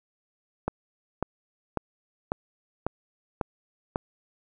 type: click train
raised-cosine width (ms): 1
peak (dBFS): -12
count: 7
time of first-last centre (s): 0.68-3.959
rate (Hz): 1.83
effects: none